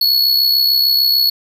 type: tone with amplitude modulation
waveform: square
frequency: 4381 Hz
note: C#8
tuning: 21 cents flat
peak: -9 dBFS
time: 0.01-1.3 s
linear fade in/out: 5 ms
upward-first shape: sine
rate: 66.7 Hz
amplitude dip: 50%
effects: none